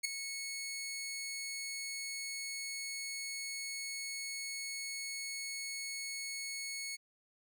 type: tone with ADSR envelope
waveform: 15% pulse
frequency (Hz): 2200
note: C#7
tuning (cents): -14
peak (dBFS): -22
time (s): 0.03-6.97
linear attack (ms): 20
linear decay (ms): 5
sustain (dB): -11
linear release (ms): 25
effects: none